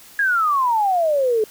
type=exponential sweep; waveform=sine; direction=down; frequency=1678 to 420.1 Hz; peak=-15 dBFS; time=0.19-1.44 s; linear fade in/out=2 ms; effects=white hiss -45 dBFS RMS until 1.5 s